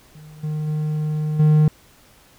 triangle tone with level steps, 153 Hz, D#3, 29 cents flat, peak -37 / -20 / -18 / -9 dBFS, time 0.15-1.68 s, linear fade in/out 2 ms, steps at 0.43 / 0.67 / 1.39 s, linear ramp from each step 10 ms, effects pink hiss -52 dBFS RMS until 2.38 s

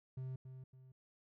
triangle tone with echo, 130 Hz, C3, 11 cents flat, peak -39 dBFS, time 0.17-0.36 s, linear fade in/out 5 ms, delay 280 ms, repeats 2, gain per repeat -8 dB, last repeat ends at 0.92 s, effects none

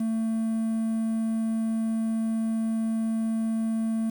triangle tone with quantisation, 223.7 Hz, A3, 29 cents sharp, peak -22 dBFS, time 0-4.1 s, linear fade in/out 5 ms, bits 8, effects none

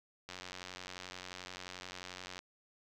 click train, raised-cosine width 0.2 ms, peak -27 dBFS, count 193, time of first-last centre 0.29-2.391 s, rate 91.4 Hz, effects none

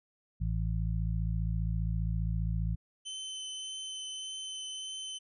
harmonic tone, 55 Hz, A1, in tune, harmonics 1 / 2 / 3, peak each -31 / -34 / -36 dBFS, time 0.4-2.76 s, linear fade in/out 20 ms
sawtooth tone with vibrato, 3058 Hz, G7, 44 cents flat, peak -35 dBFS, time 3.05-5.19 s, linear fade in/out 20 ms, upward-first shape triangle, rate 1.7 Hz, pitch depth 8 cents each way
effects resampled to 24000 Hz

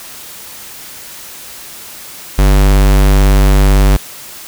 square tone, 49 Hz, G1, in tune, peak -6 dBFS, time 2.38-3.97 s, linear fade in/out 10 ms, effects white hiss -31 dBFS RMS until 4.47 s

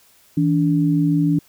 sine tone pair together, 162.11 / 288.6 Hz, E3 / D4, -29 / -30 cents, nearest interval minor seventh, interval 999 cents, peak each -17 dBFS, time 0.37-1.39 s, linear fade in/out 5 ms, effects white hiss -54 dBFS RMS until 1.48 s

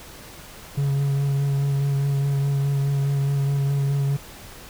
triangle tone with vibrato, 139.6 Hz, C#3, 13 cents sharp, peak -17 dBFS, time 0.77-4.17 s, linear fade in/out 10 ms, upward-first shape sine, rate 4.8 Hz, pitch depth 17 cents each way, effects pink hiss -42 dBFS RMS until 4.69 s

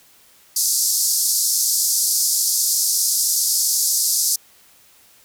pink band-pass noise, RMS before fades -19 dBFS, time 0.56-4.36 s, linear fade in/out 5 ms, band 4800 to 14000 Hz, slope 48 dB/octave, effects white hiss -52 dBFS RMS until 5.24 s

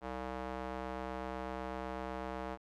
square tone with band-pass filter, 64 Hz, C2, 38 cents flat, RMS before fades -41 dBFS, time 0.01-2.58 s, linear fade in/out 50 ms, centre 790 Hz, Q 1, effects none

